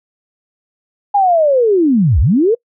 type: linear two-way sweep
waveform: sine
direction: down then up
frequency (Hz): 828 to 55 to 483.7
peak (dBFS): -8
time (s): 1.14-2.55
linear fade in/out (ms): 10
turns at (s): 2.2
effects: noise-tail reverb RT60 0.1 s tail -25 dB re dry